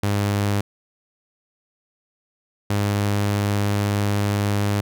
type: tone pair in turn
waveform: sawtooth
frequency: 101.7 / 102.09 Hz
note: G#2 / G#2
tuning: -36 / -29 cents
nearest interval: unison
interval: 7 cents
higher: second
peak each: -15 dBFS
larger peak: neither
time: 0.03-0.61 / 2.7-4.81 s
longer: second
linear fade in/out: 5 ms
effects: none